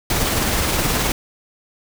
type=noise with tremolo; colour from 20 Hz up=pink; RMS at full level=-18 dBFS; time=0.1-1.12 s; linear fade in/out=2 ms; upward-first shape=triangle; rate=19 Hz; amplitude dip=30%; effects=none